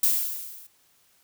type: noise with level ramp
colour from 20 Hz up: violet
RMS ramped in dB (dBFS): -19 to -48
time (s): 0.03-0.67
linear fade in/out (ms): 5
effects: white hiss -63 dBFS RMS until 1.23 s